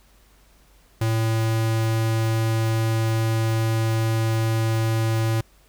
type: tone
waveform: square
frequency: 112.2 Hz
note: A2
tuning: 34 cents sharp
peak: -20 dBFS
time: 1.01-5.41 s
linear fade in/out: 5 ms
effects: added 49 Hz sine -55 dBFS peak until 5.68 s + pink hiss -58 dBFS RMS until 5.68 s